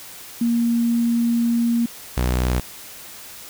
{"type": "tone pair in turn", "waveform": ["sine", "sawtooth"], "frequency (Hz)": [234.4, 62.08], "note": ["A#3", "B1"], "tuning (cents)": [10, 10], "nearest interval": "octave + major seventh", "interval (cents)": 2300, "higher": "first", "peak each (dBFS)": [-16, -14], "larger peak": "second", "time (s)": [[0.41, 1.86], [2.17, 2.6]], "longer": "first", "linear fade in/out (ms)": 5, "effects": ["white hiss -39 dBFS RMS until 3.49 s"]}